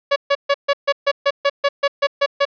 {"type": "tone bursts", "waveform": "sawtooth", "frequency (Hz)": 564, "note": "C#5", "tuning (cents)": 30, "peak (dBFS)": -9, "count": 13, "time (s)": [0.11, 2.453], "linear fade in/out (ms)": 10, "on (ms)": 51, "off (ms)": 140, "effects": ["resampled to 11025 Hz", "8-bit"]}